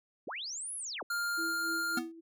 sine linear two-way sweep, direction up then down, 164.81 to 11175 to 164.81 Hz, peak -37 dBFS, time 0.27-1.03 s, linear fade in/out 5 ms, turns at 0.75 s
square tone, 1403 Hz, F6, 8 cents sharp, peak -32 dBFS, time 1.1-1.99 s, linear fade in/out 5 ms
sine tone with tremolo, 329.6 Hz, E4, in tune, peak -37 dBFS, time 1.37-2.21 s, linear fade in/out 20 ms, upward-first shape sine, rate 3.5 Hz, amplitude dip 75%
square tone with exponential decay, 246.9 Hz, B3, in tune, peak -30 dBFS, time 1.97-2.12 s, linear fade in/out 5 ms, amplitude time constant 32 ms
effects none

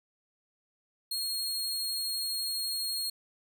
sawtooth tone, 4272 Hz, C8, 35 cents sharp, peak -28 dBFS, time 1.11-3.1 s, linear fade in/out 5 ms, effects none

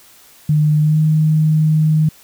sine tone with pitch glide, 151.5 to 155.49 Hz, D#3 to D#3, -46 to -1 cents, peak -10 dBFS, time 0.49-2.09 s, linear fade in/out 5 ms, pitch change +45 cents, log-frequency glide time 0.8-0.99 s, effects white hiss -46 dBFS RMS until 2.23 s

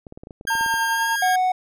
clicks, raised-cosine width 2 ms, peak -25 dBFS, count 12, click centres 0.068 / 0.124 / 0.175 / 0.235 / 0.271 / 0.308 / 0.411 / 0.452 / 0.553 / 0.61 / 0.662 / 0.74 s
40% pulse tone with pitch glide, 1606 to 1627.5 Hz, G6 to G#6, +41 to -36 cents, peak -21 dBFS, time 0.47-1.36 s, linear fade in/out 5 ms, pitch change +23 cents, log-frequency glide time 0.9-1.06 s
triangle tone with tremolo, 910 Hz, A#5, 42 cents flat, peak -18 dBFS, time 0.5-1.16 s, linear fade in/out 5 ms, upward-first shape triangle, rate 10 Hz, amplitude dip 55%
triangle tone, 740 Hz, F#5, in tune, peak -15 dBFS, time 1.22-1.52 s, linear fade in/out 5 ms
effects none

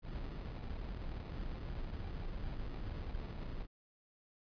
brown noise with sample-and-hold, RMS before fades -42 dBFS, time 0.02-3.67 s, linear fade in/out 50 ms, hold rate 1575 Hz, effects resampled to 11025 Hz

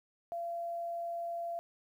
sine tone, 683 Hz, F5, 39 cents flat, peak -35 dBFS, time 0.32-1.59 s, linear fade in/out 0 ms, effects 11-bit

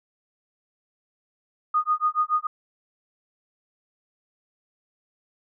sine tone with tremolo, 1234 Hz, D#6, 15 cents flat, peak -17 dBFS, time 1.74-2.47 s, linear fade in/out 5 ms, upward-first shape sine, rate 7 Hz, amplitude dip 100%, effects none

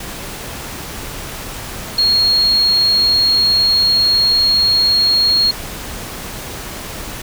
sine tone in noise, 4275 Hz, C8, 36 cents sharp, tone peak -10 dBFS, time 1.98-5.51 s, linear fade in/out 5 ms, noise pink, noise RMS -28 dBFS, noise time 0-7.22 s, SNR +15 dB, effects none

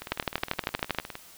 two click trains, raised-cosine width 0.3 ms, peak -9 / -20 dBFS, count 12 / 23, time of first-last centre 0.12-0.986 / 0.02-1.154 s, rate 12.7 / 19.4 Hz, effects white hiss -51 dBFS RMS until 1.37 s

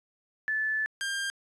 sine / sawtooth tone pair in turn, 1742 / 1597.9 Hz, A6 / G6, -18 / +33 cents, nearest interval minor second, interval 149 cents, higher first, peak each -26 dBFS, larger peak neither, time 0.48-0.86 / 1.01-1.3 s, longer first, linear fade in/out 0 ms, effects resampled to 24000 Hz + 11-bit

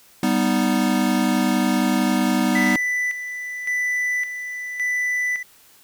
square chord, G augmented, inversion none, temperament equal, 196 / 246.9 / 311.1 Hz, G3 / B3 / D#4, 0 / 0 / 0 cents, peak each -23 / -21 / -24 dBFS, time 0.23-2.76 s, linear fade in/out 2 ms
triangle tone with tremolo, 1987 Hz, B6, 10 cents sharp, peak -18 dBFS, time 2.55-5.43 s, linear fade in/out 5 ms, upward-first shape square, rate 0.89 Hz, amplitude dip 60%
effects white hiss -52 dBFS RMS until 5.83 s

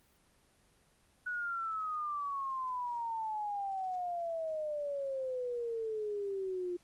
sine exponential sweep, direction down, 1480 to 350 Hz, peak -34 dBFS, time 1.26-6.77 s, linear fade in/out 10 ms, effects pink hiss -68 dBFS RMS until 6.83 s + Opus 24 kbps

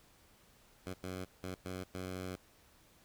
10% pulse tone bursts at uneven times, 92.5 Hz, F#2, in tune, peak -32 dBFS, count 5, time 0.86-0.94 / 1.03-1.25 / 1.43-1.55 / 1.65-1.84 / 1.94-2.36 s, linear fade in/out 10 ms, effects pink hiss -65 dBFS RMS until 3.04 s

